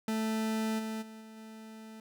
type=tone with level steps; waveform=40% pulse; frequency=220 Hz; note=A3; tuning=in tune; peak=-29 / -34 / -45 / -47 / -45 dBFS; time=0.08-2 s; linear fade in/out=2 ms; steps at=0.78 / 1.01 / 1.2 / 1.36 s; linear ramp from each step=20 ms; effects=none